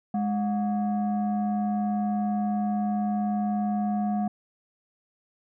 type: tone pair together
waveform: sine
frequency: 207.7 / 723.7 Hz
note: G#3 / F#5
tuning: 0 / -39 cents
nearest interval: octave + minor seventh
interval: 2161 cents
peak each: -23 / -28 dBFS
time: 0.14-4.28 s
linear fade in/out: 5 ms
effects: tanh soft clip ceiling -20 dBFS